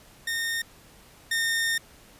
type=tone pair in turn; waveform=sawtooth; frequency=1834 / 1827.5 Hz; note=A#6 / A#6; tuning=-29 / -35 cents; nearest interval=unison; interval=6 cents; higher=first; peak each=-23 / -20 dBFS; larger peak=second; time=0.27-0.62 / 1.31-1.78 s; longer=second; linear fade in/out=5 ms; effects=pink hiss -53 dBFS RMS until 2.19 s + resampled to 32000 Hz